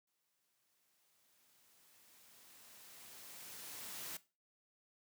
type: noise with exponential growth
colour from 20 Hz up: white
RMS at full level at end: -45 dBFS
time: 0.07-4.17 s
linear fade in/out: 5 ms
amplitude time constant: 890 ms
effects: noise-tail reverb RT60 0.3 s tail -17 dB re dry + high-pass 100 Hz 12 dB/octave